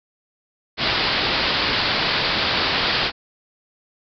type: low-pass noise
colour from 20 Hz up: white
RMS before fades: -21 dBFS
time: 0.77-3.12 s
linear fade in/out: 50 ms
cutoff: 4900 Hz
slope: 96 dB/octave
effects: none